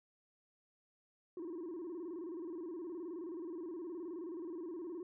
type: tone with vibrato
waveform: sine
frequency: 340 Hz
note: F4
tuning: 46 cents flat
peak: -39 dBFS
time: 1.37-5.03 s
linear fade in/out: 2 ms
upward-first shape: square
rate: 19 Hz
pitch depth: 110 cents each way
effects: tanh soft clip ceiling -40 dBFS